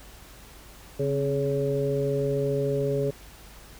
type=harmonic tone with a mistuned harmonic; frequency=140 Hz; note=C#3; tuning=18 cents sharp; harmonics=1 / 2 / 3 / 4; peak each=-28 / -34 / -26 / -30 dBFS; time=0.99-3.11 s; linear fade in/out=10 ms; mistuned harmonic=2; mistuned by=-84 cents; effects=added 50 Hz sine -49 dBFS peak until 3.79 s + pink hiss -49 dBFS RMS until 3.79 s